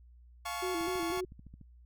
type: chord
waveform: sawtooth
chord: F augmented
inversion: none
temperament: equal with one note detuned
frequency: 698.5 / 862.4 / 1108.7 Hz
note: F5 / A5 / C#6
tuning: 0 / -35 / 0 cents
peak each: -36 / -39 / -35 dBFS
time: 0.45-1.21 s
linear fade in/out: 10 ms
type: tone with vibrato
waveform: sine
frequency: 350.1 Hz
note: F4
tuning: 4 cents sharp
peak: -33 dBFS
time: 0.62-1.25 s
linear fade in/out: 10 ms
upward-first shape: square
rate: 4 Hz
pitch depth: 82 cents each way
type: click train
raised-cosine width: 5 ms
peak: -38 dBFS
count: 12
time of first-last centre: 0.81-1.613 s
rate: 13.7 Hz
effects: added 60 Hz sine -54 dBFS peak until 1.85 s